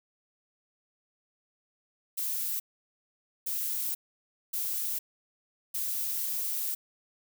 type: noise bursts at uneven times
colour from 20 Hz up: violet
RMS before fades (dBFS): -32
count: 4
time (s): 2.17-2.6 / 3.46-3.95 / 4.53-4.99 / 5.74-6.75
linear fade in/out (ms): 10
effects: none